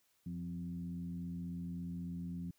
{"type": "tone with frequency modulation", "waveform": "sine", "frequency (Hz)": 174.61, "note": "F3", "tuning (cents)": 0, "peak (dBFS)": -39, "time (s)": [0.26, 2.51], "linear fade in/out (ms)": 5, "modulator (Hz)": 83.6, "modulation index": 0.73, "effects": ["white hiss -75 dBFS RMS until 2.58 s"]}